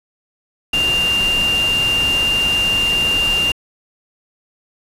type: tone in noise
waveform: sine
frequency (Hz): 2794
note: F7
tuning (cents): 0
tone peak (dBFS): -14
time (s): 0.73-3.52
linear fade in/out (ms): 5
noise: pink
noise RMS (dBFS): -25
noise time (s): 0.73-3.52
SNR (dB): +8
effects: low-pass 12000 Hz 12 dB/octave